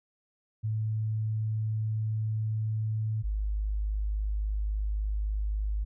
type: tone pair in turn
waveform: sine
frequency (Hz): 109.1 / 51.8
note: A2 / G#1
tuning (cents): -14 / -4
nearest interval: octave + minor second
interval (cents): 1290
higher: first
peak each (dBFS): -27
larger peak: neither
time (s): 0.63-3.23 / 3.23-5.85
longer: second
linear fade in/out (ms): 20
effects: none